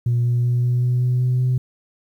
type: tone with pitch steps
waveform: sine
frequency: 120 / 120.97 / 121.96 / 122.95 / 123.95 / 124.95 / 125.97 / 126.99 Hz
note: B2 / B2 / B2 / B2 / B2 / B2 / B2 / B2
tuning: -49 / -35 / -21 / -7 / +7 / +21 / +35 / +49 cents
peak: -14 dBFS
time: 0.06-1.58 s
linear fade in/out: 5 ms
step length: 190 ms
effects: tanh soft clip ceiling -13 dBFS + 9-bit